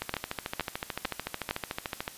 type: two click trains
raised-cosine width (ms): 0.3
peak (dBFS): -15 / -12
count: 29 / 4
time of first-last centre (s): 0.02-2.079 / 0.14-1.51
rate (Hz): 13.6 / 2.19
effects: white hiss -48 dBFS RMS until 2.17 s + resampled to 32000 Hz